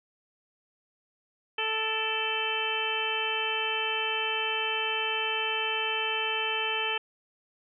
harmonic tone with a mistuned harmonic, 440 Hz, A4, in tune, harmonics 1 / 2 / 3 / 4 / 5 / 6 / 7, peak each -36 / -35 / -38 / -36 / -38 / -32 / -32 dBFS, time 1.58-6.98 s, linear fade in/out 5 ms, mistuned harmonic 5, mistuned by +86 cents, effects none

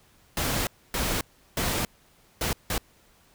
pink noise bursts at uneven times, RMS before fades -27 dBFS, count 5, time 0.37-0.67 / 0.94-1.21 / 1.57-1.85 / 2.41-2.53 / 2.7-2.78 s, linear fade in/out 2 ms, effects pink hiss -60 dBFS RMS until 3.34 s

